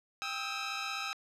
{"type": "tone cluster", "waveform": "15% pulse", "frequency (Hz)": [791, 1271, 1327], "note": ["G5", "D#6", "E6"], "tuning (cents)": [15, 36, 11], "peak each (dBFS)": [-35, -31, -34], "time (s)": [0.22, 1.13], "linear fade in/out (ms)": 0, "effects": ["low-pass 7000 Hz 12 dB/octave"]}